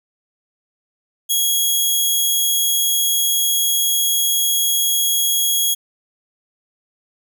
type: tone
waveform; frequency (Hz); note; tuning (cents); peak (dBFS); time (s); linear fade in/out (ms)
10% pulse; 3314; G#7; -4; -7; 1.29-5.75; 20
effects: none